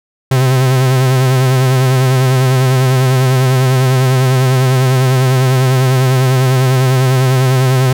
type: tone with vibrato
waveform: 45% pulse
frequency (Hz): 130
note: C3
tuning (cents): -11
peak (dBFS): -8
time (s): 0.31-7.93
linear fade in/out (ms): 5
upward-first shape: sine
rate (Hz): 10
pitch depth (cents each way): 45
effects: none